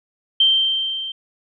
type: tone with level ramp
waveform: sine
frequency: 3136 Hz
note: G7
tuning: in tune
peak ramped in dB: -10 to -26 dBFS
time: 0.4-1.12 s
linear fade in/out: 5 ms
effects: none